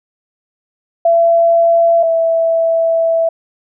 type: tone pair in turn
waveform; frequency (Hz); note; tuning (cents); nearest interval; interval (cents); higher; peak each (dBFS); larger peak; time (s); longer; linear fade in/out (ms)
sine; 673 / 659.5; E5 / E5; +36 / +1; unison; 35; first; -7 / -10; first; 1.05-2.03 / 2.03-3.29; second; 5
effects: none